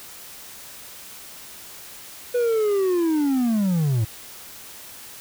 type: linear sweep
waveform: triangle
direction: down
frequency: 493.9 to 103.83 Hz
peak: -16 dBFS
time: 2.34-4.05 s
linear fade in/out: 10 ms
effects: white hiss -41 dBFS RMS until 5.2 s